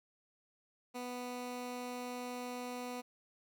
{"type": "tone", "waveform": "15% pulse", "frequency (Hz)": 247.2, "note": "B3", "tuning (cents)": 2, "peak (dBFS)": -34, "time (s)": [0.94, 3.02], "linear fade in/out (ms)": 20, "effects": []}